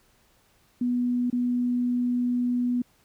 sine tone with dropouts, 245.2 Hz, B3, 12 cents flat, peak -22 dBFS, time 0.81-2.82 s, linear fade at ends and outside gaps 5 ms, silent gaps 1.301-1.327 s, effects pink hiss -63 dBFS RMS until 3.04 s

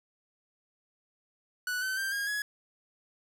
45% pulse tone with pitch steps, 1480 / 1527.8 / 1577.1 / 1628 / 1680.5 Hz, F#6 / G6 / G6 / G#6 / G#6, 0 / -45 / +10 / -35 / +20 cents, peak -30 dBFS, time 1.67-2.42 s, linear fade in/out 2 ms, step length 150 ms, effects 10-bit

